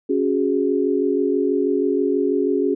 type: chord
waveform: sine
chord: C# suspended fourth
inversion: none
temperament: just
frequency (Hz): 277.2 / 369.6 / 415.8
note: C#4 / F#4 / G#4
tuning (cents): 0 / -2 / +2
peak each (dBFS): -21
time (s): 0.09-2.75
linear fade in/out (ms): 10
effects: none